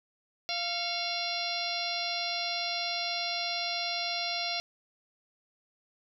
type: harmonic tone with a mistuned harmonic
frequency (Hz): 691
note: F5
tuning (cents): -19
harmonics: 1 / 2 / 3 / 4 / 5 / 6 / 7 / 8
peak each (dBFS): -37 / -44 / -39 / -39 / -39 / -36 / -39 / -39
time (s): 0.49-4.6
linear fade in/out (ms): 0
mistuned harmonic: 3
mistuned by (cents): +93
effects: none